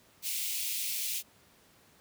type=high-pass noise; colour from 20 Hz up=white; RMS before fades=-34 dBFS; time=0.22-1.23 s; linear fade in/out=50 ms; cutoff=2200 Hz; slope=48 dB/octave; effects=pink hiss -62 dBFS RMS until 2 s + high-pass 80 Hz 12 dB/octave